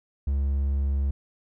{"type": "tone", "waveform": "triangle", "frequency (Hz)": 69.3, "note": "C#2", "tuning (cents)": 0, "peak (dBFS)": -20, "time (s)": [0.27, 1.11], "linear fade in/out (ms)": 5, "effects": []}